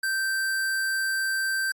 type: tone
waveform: square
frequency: 1562 Hz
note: G6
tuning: 7 cents flat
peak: -25 dBFS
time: 0.03-1.72 s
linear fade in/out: 5 ms
effects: AAC 64 kbps